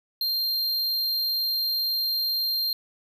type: tone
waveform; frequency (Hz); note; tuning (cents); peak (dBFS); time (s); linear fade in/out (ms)
square; 4186; C8; 0; -24; 0.21-2.73; 2
effects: none